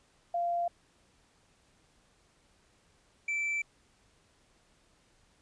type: tone pair in turn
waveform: sine / triangle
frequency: 692 / 2328 Hz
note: F5 / D7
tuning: -16 / -16 cents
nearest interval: octave + major sixth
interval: 2100 cents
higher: second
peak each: -28 dBFS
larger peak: neither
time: 0.34-0.68 / 3.28-3.62 s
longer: neither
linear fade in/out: 5 ms
effects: pink hiss -67 dBFS RMS until 5.41 s + resampled to 22050 Hz